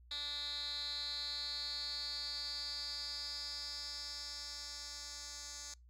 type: tone with band-pass filter sweep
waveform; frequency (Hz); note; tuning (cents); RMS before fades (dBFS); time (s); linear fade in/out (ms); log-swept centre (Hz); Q
10% pulse; 290.6; D4; -18; -43; 0.11-5.74; 2; 3800 to 6000; 8.5
effects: noise-tail reverb RT60 0.2 s tail -24 dB re dry + added 60 Hz sine -58 dBFS peak until 5.89 s